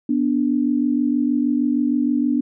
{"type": "tone pair together", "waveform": "sine", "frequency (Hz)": [245.4, 291.8], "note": ["B3", "D4"], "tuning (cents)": [-11, -11], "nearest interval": "minor third", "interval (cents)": 300, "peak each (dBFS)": -19, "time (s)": [0.09, 2.41], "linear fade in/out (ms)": 5, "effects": []}